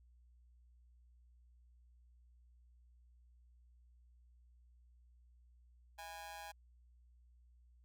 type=tone with amplitude modulation; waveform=sawtooth; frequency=820 Hz; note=G#5; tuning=22 cents flat; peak=-40 dBFS; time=5.98-6.52 s; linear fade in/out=10 ms; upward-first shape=sine; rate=175 Hz; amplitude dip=90%; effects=added 60 Hz sine -63 dBFS peak until 7.84 s